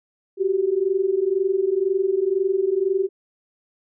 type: tone pair together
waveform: sine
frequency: 370 / 392 Hz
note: F#4 / G4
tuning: 0 / 0 cents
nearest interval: minor second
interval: 100 cents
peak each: -22 / -20 dBFS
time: 0.37-3.09 s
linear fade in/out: 50 ms
effects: none